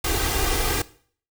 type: noise with comb filter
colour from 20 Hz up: pink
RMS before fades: -23 dBFS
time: 0.04-0.82 s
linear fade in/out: 5 ms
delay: 2.5 ms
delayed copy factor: +0.75
effects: noise-tail reverb RT60 0.5 s tail -18 dB re dry